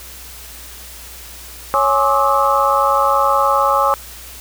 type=tone cluster; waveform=sine; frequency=554 / 834 / 1073 / 1172 / 1293 Hz; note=C#5 / G#5 / C6 / D6 / E6; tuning=-1 / +7 / +43 / -4 / -34 cents; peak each=-18 dBFS; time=1.74-3.94 s; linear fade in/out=0 ms; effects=added 60 Hz sine -39 dBFS peak until 4.4 s + white hiss -36 dBFS RMS until 4.4 s